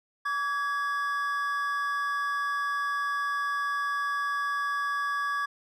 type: tone pair together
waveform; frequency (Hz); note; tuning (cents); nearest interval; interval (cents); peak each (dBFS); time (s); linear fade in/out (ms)
triangle; 1146 / 1661.2; D6 / G#6; -43 / 0; tritone; 643; -27 / -29; 0.25-5.46; 10
effects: none